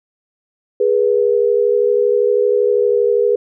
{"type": "tone pair together", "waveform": "sine", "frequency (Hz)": [413.4, 486], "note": ["G#4", "B4"], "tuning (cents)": [-8, -28], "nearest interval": "minor third", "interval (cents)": 280, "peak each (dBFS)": -14, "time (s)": [0.8, 3.36], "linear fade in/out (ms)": 5, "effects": []}